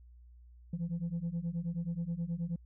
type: beating tone pair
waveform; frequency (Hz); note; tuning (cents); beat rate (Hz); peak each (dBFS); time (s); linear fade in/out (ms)
sine; 164.81 / 174.21; E3 / F3; 0 / -4; 9.4; -35 / -34; 0.73-2.56; 5
effects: tanh soft clip ceiling -30 dBFS + added 60 Hz sine -53 dBFS peak until 2.65 s